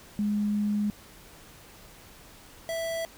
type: tone pair in turn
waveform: sine / square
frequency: 207.7 / 659.4 Hz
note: G#3 / E5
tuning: 0 / 0 cents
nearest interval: octave + minor sixth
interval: 2000 cents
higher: second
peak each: -24 / -30 dBFS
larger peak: first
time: 0.19-0.9 / 2.69-3.05 s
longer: first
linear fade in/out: 0 ms
effects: pink hiss -51 dBFS RMS until 3.17 s